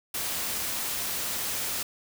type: noise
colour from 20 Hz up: white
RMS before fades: -31 dBFS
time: 0.14-1.83 s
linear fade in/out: 5 ms
effects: none